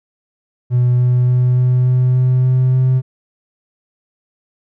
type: tone with pitch steps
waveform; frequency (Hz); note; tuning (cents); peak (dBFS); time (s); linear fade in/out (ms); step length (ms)
triangle; 123.47 / 124.26 / 125.05 / 125.85 / 126.65 / 127.46 / 128.27 / 129.09; B2 / B2 / B2 / B2 / B2 / C3 / C3 / C3; 0 / +11 / +22 / +33 / +44 / -45 / -34 / -23; -7; 0.7-3.02; 50; 290
effects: tanh soft clip ceiling -5 dBFS